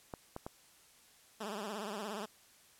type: clicks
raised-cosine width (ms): 1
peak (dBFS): -27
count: 3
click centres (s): 0.138 / 0.364 / 0.465
type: tone with vibrato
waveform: 10% pulse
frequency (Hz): 208.5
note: G#3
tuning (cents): +7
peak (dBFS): -31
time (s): 1.4-2.26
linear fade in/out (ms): 10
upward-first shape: triangle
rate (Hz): 17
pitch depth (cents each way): 150
effects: white hiss -63 dBFS RMS until 2.79 s + low-pass 12000 Hz 12 dB/octave